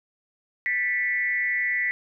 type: tone with frequency modulation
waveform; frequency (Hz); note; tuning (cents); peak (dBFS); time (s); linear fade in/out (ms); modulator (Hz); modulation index
sine; 1975.5; B6; 0; -22; 0.66-1.91; 0; 205; 0.69
effects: none